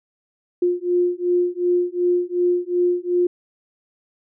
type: beating tone pair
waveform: sine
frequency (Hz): 353.3 / 356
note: F4 / F4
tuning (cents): +20 / +33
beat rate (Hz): 2.7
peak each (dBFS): -20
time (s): 0.62-3.27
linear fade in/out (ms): 5
effects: none